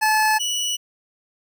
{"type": "tone pair in turn", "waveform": "25% pulse", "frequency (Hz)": [864, 2944], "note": ["A5", "F#7"], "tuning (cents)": [-32, -9], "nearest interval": "octave + major sixth", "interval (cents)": 2123, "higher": "second", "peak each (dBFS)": [-12, -18], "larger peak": "first", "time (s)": [[0.01, 0.39], [0.39, 0.77]], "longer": "neither", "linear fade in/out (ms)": 20, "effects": []}